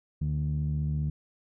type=tone with low-pass filter; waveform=sawtooth; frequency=75.1 Hz; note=D2; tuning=39 cents sharp; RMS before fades=-29 dBFS; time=0.21-1.1 s; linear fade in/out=5 ms; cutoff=170 Hz; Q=5.4; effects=none